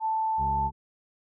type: tone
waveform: sine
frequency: 882 Hz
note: A5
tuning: 4 cents sharp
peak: -24 dBFS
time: 0-0.71 s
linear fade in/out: 50 ms
type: harmonic tone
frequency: 69.3 Hz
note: C#2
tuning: in tune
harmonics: 1 / 2 / 3 / 5 / 6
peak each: -33 / -36 / -41 / -50 / -49 dBFS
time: 0.37-0.72 s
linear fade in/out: 50 ms
effects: none